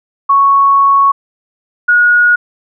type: tone pair in turn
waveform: sine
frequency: 1108.7 / 1447.7 Hz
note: C#6 / F#6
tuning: 0 / -38 cents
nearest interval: perfect fourth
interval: 462 cents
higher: second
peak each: -5 dBFS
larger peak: neither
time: 0.29-1.12 / 1.88-2.36 s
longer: first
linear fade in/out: 10 ms
effects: none